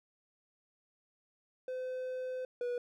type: tone pair in turn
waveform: triangle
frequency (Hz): 511 / 487.2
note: C5 / B4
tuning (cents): -41 / -24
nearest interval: minor second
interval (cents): 83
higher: first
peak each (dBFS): -34 / -31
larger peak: second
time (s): 1.68-2.45 / 2.61-2.78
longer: first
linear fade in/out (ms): 2
effects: none